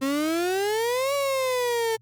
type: exponential two-way sweep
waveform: 35% pulse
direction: up then down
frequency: 264.1 to 569 to 442.2 Hz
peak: -21 dBFS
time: 0.01-1.97 s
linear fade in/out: 20 ms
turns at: 1.14 s
effects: added 117 Hz sine -55 dBFS peak until 2.01 s + Opus 48 kbps